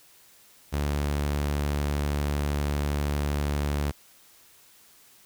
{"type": "tone", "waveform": "sawtooth", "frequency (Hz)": 72.6, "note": "D2", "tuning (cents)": -19, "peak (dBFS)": -21, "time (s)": [0.72, 3.92], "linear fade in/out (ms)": 20, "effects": ["white hiss -56 dBFS RMS until 5.25 s"]}